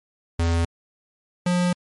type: tone pair in turn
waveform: square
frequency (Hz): 84 / 177.99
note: E2 / F3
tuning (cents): +33 / +33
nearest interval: octave + minor second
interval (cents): 1300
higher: second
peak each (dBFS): -19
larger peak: neither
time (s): 0.39-0.65 / 1.46-1.73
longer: second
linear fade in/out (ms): 5
effects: MP3 48 kbps